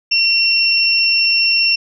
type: tone pair together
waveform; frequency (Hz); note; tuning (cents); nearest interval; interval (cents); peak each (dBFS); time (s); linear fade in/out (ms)
sine; 2734 / 5419; F7 / E8; -37 / +47; octave; 1184; -14; 0.11-1.76; 10
effects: none